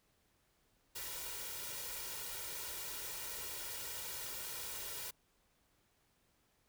white noise with comb filter, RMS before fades -44 dBFS, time 0.95-5.11 s, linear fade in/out 10 ms, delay 2.1 ms, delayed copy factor +0.65, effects pink hiss -75 dBFS RMS until 6.68 s

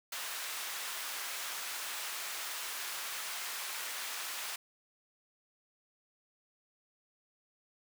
pink high-pass noise, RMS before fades -40 dBFS, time 0.12-4.56 s, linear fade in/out 5 ms, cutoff 1200 Hz, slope 12 dB/octave, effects none

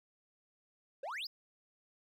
triangle exponential sweep, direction up, 494.6 to 5320 Hz, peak -37 dBFS, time 1.03-1.27 s, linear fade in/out 5 ms, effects none

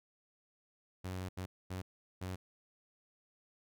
sawtooth tone bursts at uneven times, 92.5 Hz, F#2, in tune, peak -35 dBFS, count 4, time 1.04-1.29 / 1.37-1.46 / 1.7-1.82 / 2.21-2.36 s, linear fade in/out 10 ms, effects none

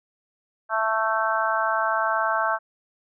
harmonic tone, 221 Hz, A3, 8 cents sharp, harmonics 3 / 4 / 5 / 6 / 7, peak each -27 / -27 / -27 / -27 / -27 dBFS, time 0.69-2.59 s, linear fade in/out 50 ms, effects none

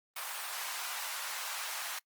pink high-pass noise, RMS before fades -39 dBFS, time 0.16-1.99 s, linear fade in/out 5 ms, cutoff 820 Hz, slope 24 dB/octave, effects noise-tail reverb RT60 0.1 s tail -24 dB re dry + Opus 32 kbps

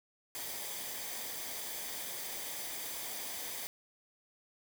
white noise with comb filter, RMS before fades -41 dBFS, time 0.35-3.67 s, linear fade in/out 0 ms, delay 0.73 ms, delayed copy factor -0.5, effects none

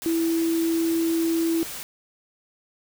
sine tone in noise, 330 Hz, E4, 2 cents sharp, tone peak -20 dBFS, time 0.06-1.63 s, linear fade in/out 0 ms, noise white, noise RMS -35 dBFS, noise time 0.02-1.83 s, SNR +12 dB, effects none

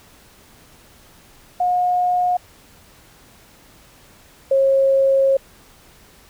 sine tone pair in turn, 720 / 541.1 Hz, F#5 / C#5, -47 / -42 cents, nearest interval perfect fourth, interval 495 cents, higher first, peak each -15 / -12 dBFS, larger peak second, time 1.6-2.37 / 4.51-5.37 s, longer second, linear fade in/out 5 ms, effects pink hiss -49 dBFS RMS until 6.29 s

